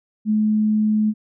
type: tone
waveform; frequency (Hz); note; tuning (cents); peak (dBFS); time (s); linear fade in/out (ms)
sine; 214.2; A3; -46; -15; 0.25-1.14; 50
effects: none